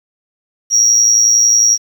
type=tone with amplitude modulation; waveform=sine; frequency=5680 Hz; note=F8; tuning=28 cents sharp; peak=-3 dBFS; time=0.7-1.78 s; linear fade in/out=50 ms; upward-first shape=sine; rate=111 Hz; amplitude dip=65%; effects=tanh soft clip ceiling -3 dBFS + 7-bit